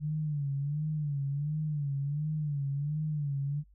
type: tone with vibrato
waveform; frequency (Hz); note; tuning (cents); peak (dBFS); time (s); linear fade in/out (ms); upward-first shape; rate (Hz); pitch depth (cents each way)
sine; 146.4; D3; -5; -29; 0-3.64; 50; sine; 1.4; 96
effects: noise-tail reverb RT60 0.1 s tail -26 dB re dry + added 50 Hz sine -57 dBFS peak until 3.74 s